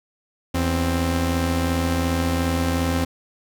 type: tone pair together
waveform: sawtooth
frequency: 82.75 / 262.7 Hz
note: E2 / C4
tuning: +7 / +7 cents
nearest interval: octave + minor sixth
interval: 2000 cents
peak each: -18 / -19 dBFS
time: 0.54-3.05 s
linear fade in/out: 10 ms
effects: none